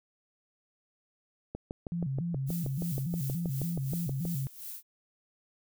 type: click train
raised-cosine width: 2 ms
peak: -23 dBFS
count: 18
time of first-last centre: 1.55-4.253 s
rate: 6.29 Hz
type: tone with vibrato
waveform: sine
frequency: 151.9 Hz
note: D#3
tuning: 41 cents flat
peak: -30 dBFS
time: 1.92-4.47 s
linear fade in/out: 0 ms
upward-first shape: square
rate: 3.5 Hz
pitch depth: 210 cents each way
type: noise with tremolo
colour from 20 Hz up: violet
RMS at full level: -41 dBFS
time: 2.46-4.83 s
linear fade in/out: 50 ms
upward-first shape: sine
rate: 2.8 Hz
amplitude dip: 75%
effects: none